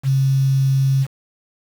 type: tone with quantisation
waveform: sine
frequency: 134.9 Hz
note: C#3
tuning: 47 cents flat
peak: -13 dBFS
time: 0.03-1.07 s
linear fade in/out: 50 ms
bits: 6
effects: none